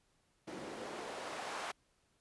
white noise with band-pass filter sweep, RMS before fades -44 dBFS, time 0.47-1.72 s, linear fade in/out 10 ms, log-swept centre 300 to 950 Hz, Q 1.1, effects pink hiss -75 dBFS RMS until 2.2 s + resampled to 24000 Hz

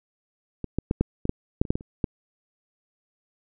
clicks, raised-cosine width 3 ms, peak -17 / -11 / -9 / -7 / -14 / -8 / -6 / -24 / -6 / -14 / -29 / -10 dBFS, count 12, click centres 0.643 / 0.786 / 0.911 / 1.01 / 1.254 / 1.294 / 1.615 / 1.652 / 1.705 / 1.755 / 1.809 / 2.042 s, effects none

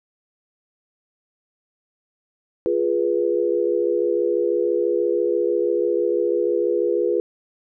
sine chord, F diminished, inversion none, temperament equal with one note detuned, 349.2 / 415.3 / 489.6 Hz, F4 / Ab4 / Cb5, 0 / 0 / -15 cents, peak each -22 dBFS, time 2.66-7.2 s, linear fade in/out 0 ms, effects none

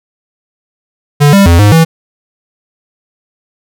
square tone with pitch steps, 145.4 / 198.1 / 85.2 / 103.6 / 163.2 Hz, D3 / G3 / F2 / G#2 / E3, -17 / +18 / -42 / -4 / -17 cents, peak -3 dBFS, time 1.2-1.85 s, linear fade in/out 20 ms, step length 130 ms, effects none

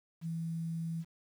sine tone with quantisation, 164.81 Hz, E3, in tune, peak -34 dBFS, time 0.21-1.05 s, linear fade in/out 50 ms, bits 10, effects none

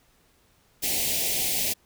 white band-stop noise, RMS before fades -26 dBFS, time 0.82-1.74 s, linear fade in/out 20 ms, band 810 to 2000 Hz, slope 48 dB/octave, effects pink hiss -63 dBFS RMS until 1.85 s

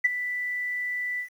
sine tone with ADSR envelope, 1979 Hz, B6, 3 cents sharp, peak -14 dBFS, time 0.04-1.29 s, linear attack 12 ms, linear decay 22 ms, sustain -13 dB, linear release 100 ms, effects tanh soft clip ceiling -10 dBFS + 9-bit

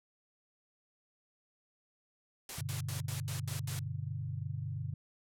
white noise bursts, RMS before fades -42 dBFS, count 7, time 2.49-3.792 s, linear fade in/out 2 ms, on 120 ms, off 77 ms
sine chord, G major, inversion none, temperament equal, 98 / 123.47 / 146.83 Hz, G2 / B2 / D3, 0 / 0 / 0 cents, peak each -40 dBFS, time 2.58-4.94 s, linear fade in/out 5 ms
effects low-pass 12000 Hz 12 dB/octave

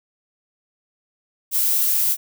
violet noise, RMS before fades -19 dBFS, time 1.51-2.17 s, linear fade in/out 50 ms, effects none

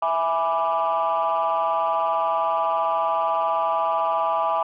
sine chord, E dominant seventh, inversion none, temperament equal, 659.3 / 830.6 / 987.8 / 1174.7 Hz, E5 / G#5 / B5 / D6, 0 / 0 / 0 / 0 cents, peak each -24 dBFS, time 0.02-4.63 s, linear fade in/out 5 ms, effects tanh soft clip ceiling -14 dBFS

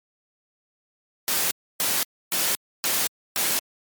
white noise bursts, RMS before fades -23 dBFS, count 5, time 1.28-3.59 s, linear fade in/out 0 ms, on 230 ms, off 290 ms, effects high-pass 150 Hz 12 dB/octave + MP3 96 kbps

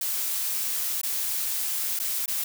blue noise with dropouts, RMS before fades -28 dBFS, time 0.01-2.44 s, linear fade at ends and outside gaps 5 ms, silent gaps 1.015-1.032 / 1.991-1.998 / 2.259-2.279 s, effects none

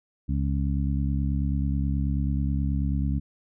harmonic tone, 69.3 Hz, C#2, in tune, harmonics 1 / 2 / 3 / 4, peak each -25 / -28 / -31 / -34 dBFS, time 0.28-3.2 s, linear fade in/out 20 ms, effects none

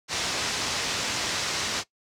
white low-pass noise, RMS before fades -29 dBFS, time 0.08-1.84 s, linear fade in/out 50 ms, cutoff 6400 Hz, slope 24 dB/octave, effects noise-tail reverb RT60 0.1 s tail -18 dB re dry + high-pass 60 Hz 12 dB/octave

